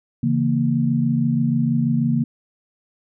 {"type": "chord", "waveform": "sine", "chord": "A# diminished", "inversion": "first", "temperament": "equal", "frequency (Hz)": [138.59, 164.81, 233.1], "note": ["C#3", "E3", "A#3"], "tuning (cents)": [0, 0, 0], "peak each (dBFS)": [-21, -23, -19], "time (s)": [0.23, 2.24], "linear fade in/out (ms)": 5, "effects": []}